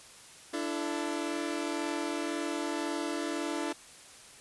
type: chord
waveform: sawtooth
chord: D suspended second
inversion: none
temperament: equal with one note detuned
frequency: 293.7 / 335.6 / 440 Hz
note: D4 / E4 / A4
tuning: 0 / +31 / 0 cents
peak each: -31 / -31 / -37 dBFS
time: 0.53-3.73 s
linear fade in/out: 10 ms
effects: white hiss -52 dBFS RMS until 4.4 s + resampled to 24000 Hz